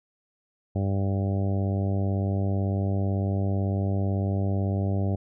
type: harmonic tone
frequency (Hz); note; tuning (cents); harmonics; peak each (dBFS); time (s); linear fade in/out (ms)
98; G2; 0; 1 / 2 / 3 / 4 / 5 / 6 / 7 / 8; -24 / -30 / -35 / -37 / -41 / -38 / -40 / -45; 0.75-5.16; 10
effects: none